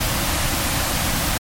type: band-stop noise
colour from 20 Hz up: pink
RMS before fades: -21 dBFS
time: 0-1.38 s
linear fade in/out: 10 ms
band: 350 to 490 Hz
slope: 96 dB/octave
effects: MP3 64 kbps